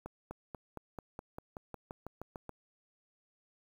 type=accelerating click train; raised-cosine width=1 ms; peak=-28 dBFS; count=14; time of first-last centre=0.06-2.493 s; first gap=250 ms; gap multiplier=0.95; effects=9-bit